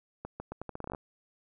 accelerating click train, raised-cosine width 1 ms, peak -24 dBFS, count 13, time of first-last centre 0.25-0.948 s, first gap 150 ms, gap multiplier 0.8, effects none

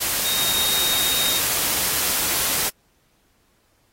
sine tone in noise, 3729 Hz, A#7, in tune, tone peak -23 dBFS, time 0.24-1.4 s, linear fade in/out 20 ms, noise white, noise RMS -22 dBFS, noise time 0-2.7 s, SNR -4 dB, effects pink hiss -64 dBFS RMS until 3.92 s + AAC 48 kbps

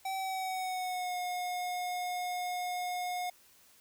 square tone with pitch glide, 768 to 720.7 Hz, G5 to F#5, -36 to -46 cents, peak -34 dBFS, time 0.05-3.3 s, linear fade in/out 5 ms, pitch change -110 cents, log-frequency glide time 0.15-1.17 s, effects white hiss -62 dBFS RMS until 3.8 s

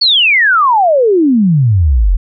sine exponential sweep, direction down, 4550 to 39.72 Hz, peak -6 dBFS, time 0.01-2.17 s, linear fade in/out 10 ms, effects none

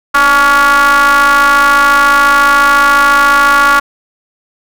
square ring-modulated tone, 138.1 Hz, C#3, 6 cents flat, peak -3 dBFS, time 0.14-3.8 s, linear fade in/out 10 ms, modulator 1270 Hz, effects none

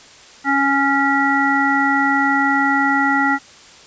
harmonic tone, 277.2 Hz, C#4, in tune, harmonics 1 / 3 / 5 / 7, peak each -19 / -19 / -19 / -19 dBFS, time 0.44-3.39 s, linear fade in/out 50 ms, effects white hiss -43 dBFS RMS until 3.86 s + resampled to 16000 Hz

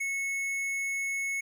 sine tone with tanh clipping, 2197 Hz, C#7, 16 cents flat, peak -31 dBFS, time 0-1.41 s, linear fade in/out 10 ms, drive 13 dB, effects none

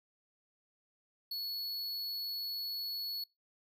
square tone, 4393 Hz, C#8, 16 cents flat, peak -37 dBFS, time 1.31-3.24 s, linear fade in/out 5 ms, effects noise-tail reverb RT60 0.2 s tail -22 dB re dry

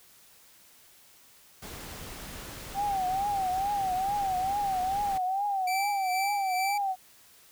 pink noise, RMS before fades -42 dBFS, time 1.62-5.18 s, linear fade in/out 5 ms
sine tone with vibrato, 776 Hz, G5, 18 cents flat, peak -26 dBFS, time 2.74-6.96 s, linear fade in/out 50 ms, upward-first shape triangle, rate 2.3 Hz, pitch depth 120 cents each way
sawtooth tone with tremolo, 2325 Hz, D7, 18 cents flat, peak -27 dBFS, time 5.67-6.78 s, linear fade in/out 5 ms, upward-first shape sine, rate 2.3 Hz, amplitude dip 65%
effects white hiss -57 dBFS RMS until 7.51 s

